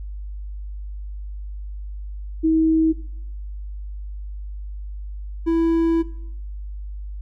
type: tone pair in turn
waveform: sine / triangle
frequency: 320 / 330.1 Hz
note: D#4 / E4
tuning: +49 / +2 cents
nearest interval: minor second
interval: 53 cents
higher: second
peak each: -14 dBFS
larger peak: neither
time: 2.43-2.93 / 5.46-6.03 s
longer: second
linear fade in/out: 20 ms
effects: noise-tail reverb RT60 0.7 s tail -18 dB re dry + added 50 Hz sine -29 dBFS peak until 7.21 s